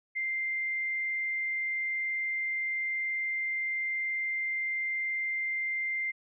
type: tone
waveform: sine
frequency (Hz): 2093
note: C7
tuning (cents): 0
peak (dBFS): -29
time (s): 0.15-6.12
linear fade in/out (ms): 20
effects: none